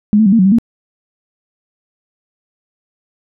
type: tone with pitch steps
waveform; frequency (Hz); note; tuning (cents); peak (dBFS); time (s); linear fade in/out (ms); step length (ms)
sine; 208.6 / 219.7 / 192.7 / 228.6 / 186.2 / 194.9 / 231.7; G#3 / A3 / G3 / A#3 / F#3 / G3 / A#3; +8 / -2 / -29 / -34 / +11 / -10 / -10; -6; 0.13-0.585; 0; 65
effects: none